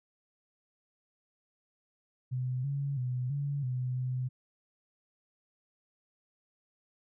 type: tone with pitch steps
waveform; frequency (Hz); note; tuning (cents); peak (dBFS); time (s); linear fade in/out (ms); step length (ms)
sine; 127.1 / 140.2 / 125.6 / 142.1 / 126.5 / 127.4; C3 / C#3 / B2 / C#3 / B2 / C3; -50 / +20 / +30 / +43 / +42 / -46; -30; 2.31-4.29; 20; 330
effects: none